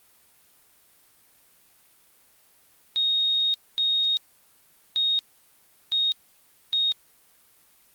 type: tone bursts at uneven times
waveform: sine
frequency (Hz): 3729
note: A#7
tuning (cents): 0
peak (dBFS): -20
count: 5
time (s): 2.96-3.54 / 3.78-4.17 / 4.96-5.19 / 5.92-6.12 / 6.73-6.92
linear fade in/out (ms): 0
effects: white hiss -59 dBFS RMS until 7.94 s + Opus 32 kbps